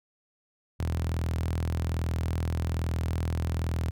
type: tone with high-pass filter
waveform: sawtooth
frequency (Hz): 41.2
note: E1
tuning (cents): 0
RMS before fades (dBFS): -29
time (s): 0.79-3.91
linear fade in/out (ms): 10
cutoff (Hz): 90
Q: 4.1
effects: none